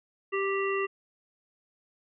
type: harmonic tone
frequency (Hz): 392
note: G4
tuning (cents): 0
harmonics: 1 / 3 / 5 / 7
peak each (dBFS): -28 / -33 / -35 / -36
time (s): 0.32-0.87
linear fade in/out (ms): 20
effects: none